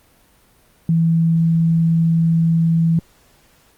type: tone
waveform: sine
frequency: 164.81 Hz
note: E3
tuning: in tune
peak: -12 dBFS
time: 0.89-2.99 s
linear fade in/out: 2 ms
effects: pink hiss -54 dBFS RMS until 3.77 s + Opus 32 kbps